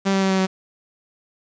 sawtooth tone with pitch steps, 195 / 193.43 / 191.87 / 190.33 / 188.79 Hz, G3 / G3 / G3 / F#3 / F#3, -9 / -23 / -37 / +49 / +35 cents, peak -13 dBFS, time 0.05-0.47 s, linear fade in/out 20 ms, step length 84 ms, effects resampled to 16000 Hz + 7-bit

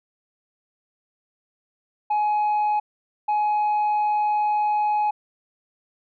sine tone bursts at uneven times, 841 Hz, G#5, 22 cents sharp, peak -16 dBFS, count 2, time 2.1-2.8 / 3.28-5.11 s, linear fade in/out 10 ms, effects tanh soft clip ceiling -18 dBFS

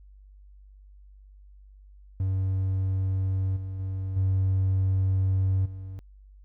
triangle tone with level steps, 95.2 Hz, F#2, 50 cents sharp, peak -21 / -29 / -26 / -18 / -33 dBFS, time 2.2-5.99 s, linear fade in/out 0 ms, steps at 3.56 / 3.79 / 4.16 / 5.65 s, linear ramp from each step 10 ms, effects tanh soft clip ceiling -16 dBFS + added 49 Hz sine -48 dBFS peak until 6.44 s

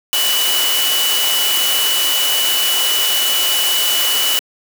sine tone in noise, 2960 Hz, F#7, in tune, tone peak -16 dBFS, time 0.13-4.39 s, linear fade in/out 0 ms, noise white, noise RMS -18 dBFS, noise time 0.13-4.39 s, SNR -1 dB, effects high-pass 400 Hz 12 dB/octave

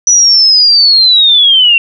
sine linear sweep, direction down, 5940 to 2711 Hz, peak -3 dBFS, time 0.07-1.78 s, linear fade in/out 2 ms, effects none

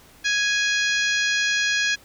harmonic tone, 830.6 Hz, G#5, in tune, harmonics 2 / 3 / 4 / 5 / 6 / 7 / 8, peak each -22 / -26 / -28 / -30 / -32 / -33 / -34 dBFS, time 0.24-1.96 s, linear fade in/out 20 ms, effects pink hiss -51 dBFS RMS until 2.04 s

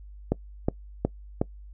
click train, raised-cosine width 2 ms, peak -9 dBFS, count 4, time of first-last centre 0.32-1.415 s, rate 2.74 Hz, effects noise-tail reverb RT60 0.1 s tail -22 dB re dry + added 50 Hz sine -42 dBFS peak until 1.73 s

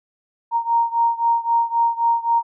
sine beating tone pair, 929 / 932.8 Hz, A#5 / A#5, -6 / +1 cents, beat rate 3.8 Hz, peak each -18 / -20 dBFS, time 0.51-2.43 s, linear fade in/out 50 ms, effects none

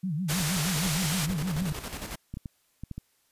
sine tone with vibrato, 167.6 Hz, E3, 29 cents sharp, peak -27 dBFS, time 0.03-1.73 s, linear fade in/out 10 ms, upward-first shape sine, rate 6.4 Hz, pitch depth 240 cents each way
white band-pass noise, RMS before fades -32 dBFS, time 0.28-1.27 s, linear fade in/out 20 ms, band 590 to 9400 Hz, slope 12 dB/octave
pink noise with tremolo, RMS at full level -36 dBFS, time 0.29-2.16 s, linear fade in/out 10 ms, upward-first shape square, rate 11 Hz, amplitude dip 50%
clicks, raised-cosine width 5 ms, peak -24 dBFS, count 11, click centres 1.302 / 1.423 / 1.564 / 1.621 / 1.72 / 2.34 / 2.371 / 2.458 / 2.836 / 2.913 / 2.98 s
effects white hiss -69 dBFS RMS until 3.31 s + resampled to 32000 Hz

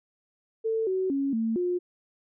sine tone with pitch steps, 446.3 / 375.9 / 276.2 / 225.1 / 356.8 Hz, A4 / F#4 / C#4 / A3 / F4, +25 / +27 / -6 / +40 / +37 cents, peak -24 dBFS, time 0.64-1.79 s, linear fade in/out 20 ms, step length 230 ms, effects none

